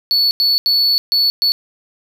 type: tone bursts at uneven times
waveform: triangle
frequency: 4435 Hz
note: C#8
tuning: in tune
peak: -10 dBFS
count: 5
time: 0.11-0.31 / 0.4-0.58 / 0.66-0.98 / 1.12-1.3 / 1.42-1.52 s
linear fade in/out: 0 ms
effects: none